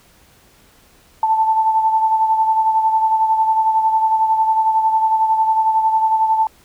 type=beating tone pair; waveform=sine; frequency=881 / 892 Hz; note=A5 / A5; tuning=+2 / +23 cents; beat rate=11 Hz; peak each=-13 / -22 dBFS; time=1.23-6.47 s; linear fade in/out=2 ms; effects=pink hiss -51 dBFS RMS until 6.64 s